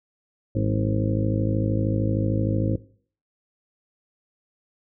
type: harmonic tone with a mistuned harmonic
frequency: 53.1 Hz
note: G#1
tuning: 39 cents sharp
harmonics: 1 / 2 / 3 / 4 / 5 / 6 / 7 / 8 / 9 / 10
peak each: -32 / -23 / -32 / -31 / -30 / -29 / -39 / -40 / -37 / -32 dBFS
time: 0.55-2.76 s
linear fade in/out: 5 ms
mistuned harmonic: 4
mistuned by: -82 cents
effects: noise-tail reverb RT60 0.5 s tail -19 dB re dry